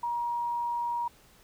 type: tone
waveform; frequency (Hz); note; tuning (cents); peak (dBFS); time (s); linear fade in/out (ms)
sine; 950; A#5; +33; -28; 0.03-1.08; 5
effects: pink hiss -59 dBFS RMS until 1.43 s